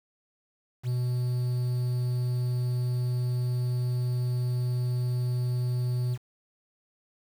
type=tone with quantisation; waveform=triangle; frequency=123.9 Hz; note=B2; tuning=6 cents sharp; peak=-23 dBFS; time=0.83-6.18 s; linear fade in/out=50 ms; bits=8; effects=none